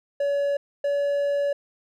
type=tone pair in turn; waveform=triangle; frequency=567 / 569.5 Hz; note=C#5 / C#5; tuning=+39 / +47 cents; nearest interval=unison; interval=8 cents; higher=second; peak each=-19 dBFS; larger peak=neither; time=0.2-0.57 / 0.84-1.53 s; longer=second; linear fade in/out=5 ms; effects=none